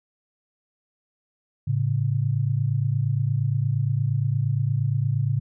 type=tone pair together; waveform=sine; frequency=110 / 138.59 Hz; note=A2 / C#3; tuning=0 / 0 cents; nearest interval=major third; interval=400 cents; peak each=-23 dBFS; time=1.67-5.4 s; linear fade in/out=10 ms; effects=none